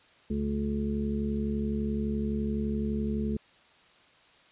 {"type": "harmonic tone", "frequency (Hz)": 71.8, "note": "D2", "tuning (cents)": -39, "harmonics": [1, 2, 3, 5, 6], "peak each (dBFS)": [-34, -39, -29, -39, -38], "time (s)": [0.3, 3.37], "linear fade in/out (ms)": 5, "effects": ["white hiss -59 dBFS RMS until 4.51 s", "resampled to 8000 Hz"]}